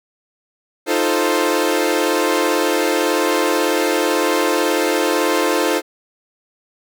sawtooth chord, F dominant seventh, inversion third, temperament equal, 311.1 / 349.2 / 440 / 523.3 Hz, Eb4 / F4 / A4 / C5, 0 / 0 / 0 / 0 cents, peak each -17 dBFS, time 0.86-5.82 s, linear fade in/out 50 ms, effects none

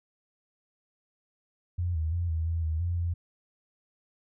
sine tone with pitch steps, 87.9 / 79.3 / 86.5 / 80.7 / 83 / 79.3 / 86.9 / 85.8 Hz, F2 / D#2 / F2 / E2 / E2 / D#2 / F2 / F2, +12 / +33 / -16 / -36 / +12 / +33 / -8 / -30 cents, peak -26 dBFS, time 1.78-3.14 s, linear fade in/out 10 ms, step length 170 ms, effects none

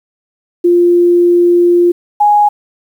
sine tone pair in turn, 349.2 / 830.5 Hz, F4 / G#5, 0 / 0 cents, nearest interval octave + minor third, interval 1500 cents, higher second, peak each -5 / -5 dBFS, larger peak neither, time 0.64-1.92 / 2.2-2.49 s, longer first, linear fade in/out 10 ms, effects 7-bit

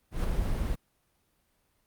brown noise with ADSR envelope, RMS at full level -25 dBFS, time 0.11-0.76 s, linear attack 130 ms, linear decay 7 ms, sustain -4 dB, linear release 21 ms, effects pink hiss -72 dBFS RMS until 1.86 s + Opus 32 kbps

